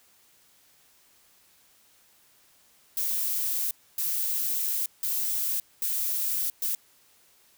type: noise bursts at uneven times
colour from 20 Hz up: violet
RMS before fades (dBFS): -28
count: 5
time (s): 2.97-3.71 / 3.98-4.86 / 5.03-5.6 / 5.82-6.5 / 6.62-6.75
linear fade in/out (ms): 2
effects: white hiss -61 dBFS RMS until 7.57 s